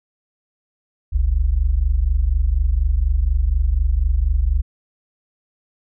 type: tone pair together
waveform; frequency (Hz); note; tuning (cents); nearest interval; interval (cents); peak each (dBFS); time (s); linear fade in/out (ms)
sine; 44.48 / 68.6; F1 / C#2; +32 / -17; minor sixth; 751; -17; 1.12-4.62; 20
effects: none